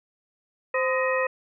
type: tone cluster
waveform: sine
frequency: 520 / 1024 / 1254 / 1877 / 2527 Hz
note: C5 / C6 / D#6 / A#6 / D#7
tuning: -11 / -38 / +13 / +11 / +26 cents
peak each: -24 / -30 / -32 / -28 / -32 dBFS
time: 0.74-1.27 s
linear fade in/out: 5 ms
effects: none